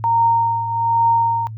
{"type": "tone with tremolo", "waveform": "sine", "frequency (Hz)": 924, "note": "A#5", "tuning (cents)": -16, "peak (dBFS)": -11, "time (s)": [0.04, 1.47], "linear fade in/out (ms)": 0, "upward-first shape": "triangle", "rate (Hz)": 1.2, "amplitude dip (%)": 70, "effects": ["noise-tail reverb RT60 0.1 s tail -23 dB re dry", "added 110 Hz sine -28 dBFS peak until 1.57 s"]}